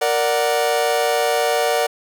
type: chord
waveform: 40% pulse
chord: Bb augmented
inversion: none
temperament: equal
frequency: 466.2 / 587.3 / 740 Hz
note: Bb4 / D5 / F#5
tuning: 0 / 0 / 0 cents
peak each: -20 dBFS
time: 0.01-1.87 s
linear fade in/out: 10 ms
effects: none